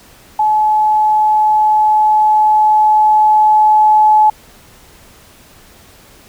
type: tone with level ramp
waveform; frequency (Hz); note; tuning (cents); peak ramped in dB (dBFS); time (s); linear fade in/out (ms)
sine; 856; A5; -48; -9 to -5; 0.39-4.3; 5
effects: pink hiss -43 dBFS RMS until 6.28 s